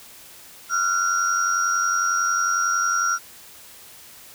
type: tone cluster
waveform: sine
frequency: 1375 / 1466 / 5720 Hz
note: F6 / F#6 / F8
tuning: -27 / -16 / +41 cents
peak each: -20 / -28 / -26 dBFS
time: 0.69-3.19 s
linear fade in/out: 50 ms
effects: white hiss -45 dBFS RMS until 4.34 s